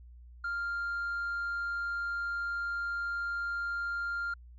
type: tone with tanh clipping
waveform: triangle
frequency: 1396.9 Hz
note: F6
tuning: in tune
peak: -32 dBFS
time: 0.44-4.34 s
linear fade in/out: 5 ms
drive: 6 dB
effects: added 60 Hz sine -49 dBFS peak until 4.58 s